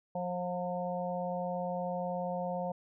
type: harmonic tone with a mistuned harmonic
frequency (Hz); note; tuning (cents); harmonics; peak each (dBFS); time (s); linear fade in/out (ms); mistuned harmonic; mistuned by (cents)
178.3; F3; +36; 1 / 3 / 4 / 5; -38 / -36 / -38 / -42; 0.15-2.72; 5; 5; +25
effects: none